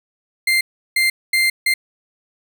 35% pulse tone bursts at uneven times, 2093 Hz, C7, in tune, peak -12 dBFS, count 4, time 0.47-0.61 / 0.96-1.1 / 1.33-1.5 / 1.66-1.74 s, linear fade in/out 5 ms, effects none

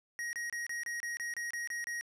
square tone bursts, 1887 Hz, A#6, 21 cents sharp, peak -36 dBFS, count 11, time 0.19-2.01 s, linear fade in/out 0 ms, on 140 ms, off 28 ms, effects low-pass 11000 Hz 12 dB/octave

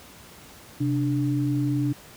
sine tone pair together, 130.81 / 293.7 Hz, C3 / D4, 0 / 0 cents, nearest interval octave + major second, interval 1400 cents, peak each -24 dBFS, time 0.8-1.93 s, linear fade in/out 10 ms, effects pink hiss -47 dBFS RMS until 2.16 s + high-pass 60 Hz 12 dB/octave

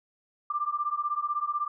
sine beating tone pair, 1178 / 1194 Hz, D6 / D6, +5 / +28 cents, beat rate 16 Hz, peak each -30 dBFS, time 0.5-1.68 s, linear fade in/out 5 ms, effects none

